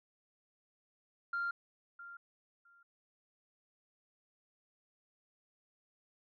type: tone with echo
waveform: sine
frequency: 1392 Hz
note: F6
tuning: 6 cents flat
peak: -32 dBFS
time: 1.33-1.51 s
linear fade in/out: 5 ms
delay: 660 ms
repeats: 2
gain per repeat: -15 dB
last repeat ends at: 2.83 s
effects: tanh soft clip ceiling -30 dBFS